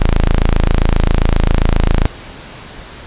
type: tone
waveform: sawtooth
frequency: 27.5 Hz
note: A0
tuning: in tune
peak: -5 dBFS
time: 0-2.06 s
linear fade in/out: 0 ms
effects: pink hiss -33 dBFS RMS until 3.06 s + resampled to 8000 Hz